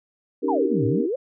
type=chord; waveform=sine; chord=Eb dominant seventh; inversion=third; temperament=equal; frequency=277.2 / 311.1 / 392 / 466.2 Hz; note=Db4 / Eb4 / G4 / Bb4; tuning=0 / 0 / 0 / 0 cents; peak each=-26 dBFS; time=0.42-1.07 s; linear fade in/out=20 ms
type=exponential two-way sweep; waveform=sine; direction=down then up; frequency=1012 to 105.6 to 567 Hz; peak=-22 dBFS; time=0.48-1.16 s; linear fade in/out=10 ms; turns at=0.86 s
effects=none